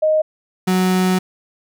sine / 35% pulse tone pair in turn, 622 / 184.92 Hz, D#5 / F#3, -1 / -1 cents, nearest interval octave + major sixth, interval 2100 cents, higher first, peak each -12 dBFS, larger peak neither, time 0.02-0.22 / 0.67-1.19 s, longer second, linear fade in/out 10 ms, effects none

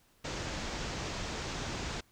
pink low-pass noise, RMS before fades -38 dBFS, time 0.24-2.01 s, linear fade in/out 10 ms, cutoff 7200 Hz, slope 48 dB/octave, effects pink hiss -67 dBFS RMS until 2.11 s

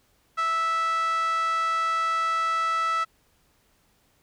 5% pulse tone with band-pass filter, 657 Hz, E5, 6 cents flat, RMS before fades -25 dBFS, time 0.37-3.05 s, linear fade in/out 20 ms, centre 1400 Hz, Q 6.6, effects pink hiss -65 dBFS RMS until 4.22 s

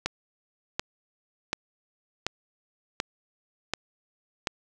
click train, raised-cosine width 0.2 ms, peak -9 dBFS, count 7, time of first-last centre 0.06-4.472 s, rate 1.36 Hz, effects none

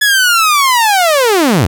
sawtooth linear sweep, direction down, 1715 to 69.3 Hz, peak -4 dBFS, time 0.01-1.67 s, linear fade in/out 10 ms, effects none

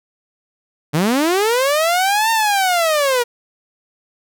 sawtooth linear two-way sweep, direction up then down, 138.59 to 914 to 467.9 Hz, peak -10 dBFS, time 0.93-3.24 s, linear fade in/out 20 ms, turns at 2.31 s, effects none

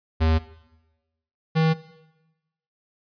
square tone pair in turn, 80 / 160 Hz, D#2 / D#3, +49 / +49 cents, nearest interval octave, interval 1200 cents, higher second, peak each -18 / -18 dBFS, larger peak neither, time 0.2-0.39 / 1.55-1.74 s, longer neither, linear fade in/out 20 ms, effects noise-tail reverb RT60 1.0 s tail -17 dB re dry + resampled to 11025 Hz

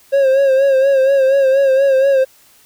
triangle tone with vibrato, 540 Hz, C#5, 45 cents flat, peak -7 dBFS, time 0.12-2.25 s, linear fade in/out 20 ms, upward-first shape sine, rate 4.2 Hz, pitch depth 52 cents each way, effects white hiss -49 dBFS RMS until 2.65 s

